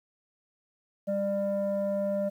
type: tone pair together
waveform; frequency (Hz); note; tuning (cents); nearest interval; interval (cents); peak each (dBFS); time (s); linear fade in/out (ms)
sine; 199.1 / 596.6; G3 / D5; +27 / +27; octave + perfect fifth; 1900; -30 / -26; 1.07-2.3; 20
effects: tanh soft clip ceiling -22 dBFS + 10-bit